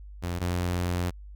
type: tone pair in turn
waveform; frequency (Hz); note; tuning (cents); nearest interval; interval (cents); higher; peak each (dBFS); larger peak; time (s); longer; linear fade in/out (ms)
sawtooth; 87.7 / 88.51; F2 / F2; +8 / +24; unison; 16; second; -25 / -22; second; 0.22-0.4 / 0.4-1.11; second; 20
effects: added 50 Hz sine -41 dBFS peak until 1.35 s